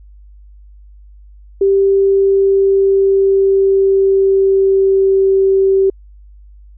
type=tone with pitch glide; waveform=sine; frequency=392 to 386.6 Hz; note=G4 to G4; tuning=0 to -24 cents; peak=-8 dBFS; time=1.61-5.9 s; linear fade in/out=5 ms; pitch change=-24 cents; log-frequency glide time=1.91-5.32 s; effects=added 50 Hz sine -37 dBFS peak until 6.77 s